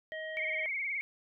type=harmonic tone; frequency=630 Hz; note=D#5; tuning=21 cents sharp; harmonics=1 / 3 / 5; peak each=-40 / -40 / -51 dBFS; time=0.12-0.66 s; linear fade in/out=0 ms
type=tone with vibrato; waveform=sine; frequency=2198 Hz; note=C#7; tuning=15 cents flat; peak=-32 dBFS; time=0.37-1.01 s; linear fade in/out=0 ms; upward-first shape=triangle; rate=19 Hz; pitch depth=99 cents each way
effects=none